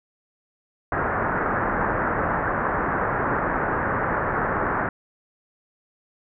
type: low-pass noise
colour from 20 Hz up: white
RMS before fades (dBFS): -24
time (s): 0.92-4.89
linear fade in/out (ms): 2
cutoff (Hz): 1700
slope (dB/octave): 48
effects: none